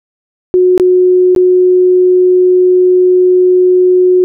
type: tone with dropouts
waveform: sine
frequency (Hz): 364.9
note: F#4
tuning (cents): -24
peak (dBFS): -4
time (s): 0.54-4.24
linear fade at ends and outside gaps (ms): 0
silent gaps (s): 0.778-0.798 / 1.35-1.362
effects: none